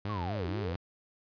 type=tone with vibrato; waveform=sawtooth; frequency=95.6 Hz; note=G2; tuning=43 cents flat; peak=-29 dBFS; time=0.05-0.76 s; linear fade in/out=0 ms; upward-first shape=sine; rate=4.2 Hz; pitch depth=190 cents each way
type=linear two-way sweep; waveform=sine; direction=down then up; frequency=1154 to 291.1 to 514 Hz; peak=-37 dBFS; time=0.09-0.73 s; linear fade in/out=5 ms; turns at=0.5 s
effects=resampled to 11025 Hz